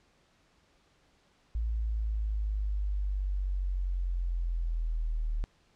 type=linear sweep; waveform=sine; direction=down; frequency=56.1 to 38.14 Hz; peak=-28 dBFS; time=1.55-5.44 s; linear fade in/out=0 ms; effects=pink hiss -67 dBFS RMS until 5.75 s + low-pass 6000 Hz 12 dB/octave